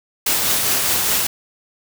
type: noise with tremolo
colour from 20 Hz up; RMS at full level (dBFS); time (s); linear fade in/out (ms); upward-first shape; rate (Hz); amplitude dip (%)
white; -17; 0.26-1.27; 5; triangle; 4.9; 30
effects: none